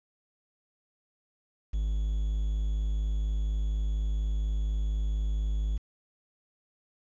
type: tone with quantisation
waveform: triangle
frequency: 52.1 Hz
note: G#1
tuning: 6 cents sharp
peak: -24 dBFS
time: 1.73-5.78 s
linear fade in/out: 10 ms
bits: 9
effects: resampled to 16000 Hz